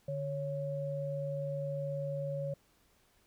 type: tone pair together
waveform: sine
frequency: 146.84 / 554.4 Hz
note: D3 / C#5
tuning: 0 / 0 cents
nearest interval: octave + major seventh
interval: 2300 cents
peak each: -37 / -36 dBFS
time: 0.08-2.54 s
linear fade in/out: 5 ms
effects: pink hiss -69 dBFS RMS until 3.26 s